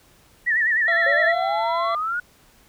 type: tone with vibrato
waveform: sine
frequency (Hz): 1840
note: A#6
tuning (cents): -23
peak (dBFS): -17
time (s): 0.46-1.33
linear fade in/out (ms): 20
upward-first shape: sine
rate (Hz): 9.8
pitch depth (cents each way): 110
type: harmonic tone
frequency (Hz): 674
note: E5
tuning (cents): +38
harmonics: 1 / 2 / 3 / 5 / 6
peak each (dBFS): -24 / -30 / -34 / -38 / -40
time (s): 0.88-1.95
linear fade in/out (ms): 2
type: exponential sweep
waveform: sine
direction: up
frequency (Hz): 542 to 1480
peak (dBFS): -22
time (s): 1.06-2.2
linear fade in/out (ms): 5
effects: pink hiss -55 dBFS RMS until 2.68 s